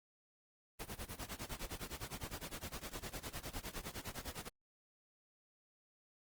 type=noise with tremolo; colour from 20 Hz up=pink; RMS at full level=-43 dBFS; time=0.79-4.49 s; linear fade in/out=10 ms; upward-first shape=sine; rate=9.8 Hz; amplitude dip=90%; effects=Opus 24 kbps